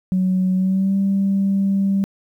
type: tone with pitch glide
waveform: sine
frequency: 185.7 to 195.95 Hz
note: F#3 to G3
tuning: +7 to 0 cents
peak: -14 dBFS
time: 0.12-2.04 s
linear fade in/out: 0 ms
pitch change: +93 cents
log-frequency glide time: 0.55-0.96 s
effects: tanh soft clip ceiling -11 dBFS + 9-bit